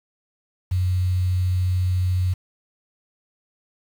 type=tone with quantisation; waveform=sine; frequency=91.4 Hz; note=F#2; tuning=21 cents flat; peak=-18 dBFS; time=0.71-2.34 s; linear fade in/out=10 ms; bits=7; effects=none